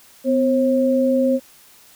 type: tone pair together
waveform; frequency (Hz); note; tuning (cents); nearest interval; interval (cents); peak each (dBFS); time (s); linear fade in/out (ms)
sine; 253.6 / 536.5; B3 / C5; +46 / +43; octave + minor second; 1297; -17; 0.24-1.4; 50
effects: white hiss -49 dBFS RMS until 1.95 s